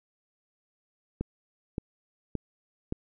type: click train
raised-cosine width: 3 ms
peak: -17 dBFS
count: 4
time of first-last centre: 1.21-2.924 s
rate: 1.75 Hz
effects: none